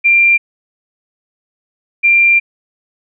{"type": "tone pair in turn", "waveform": "sine", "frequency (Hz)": [2378, 2378], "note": ["D7", "D7"], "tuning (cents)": [21, 21], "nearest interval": "unison", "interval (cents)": 0, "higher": "neither", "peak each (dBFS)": -6, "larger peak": "neither", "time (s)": [[0.04, 0.38], [2.03, 2.4]], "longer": "second", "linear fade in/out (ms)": 20, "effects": []}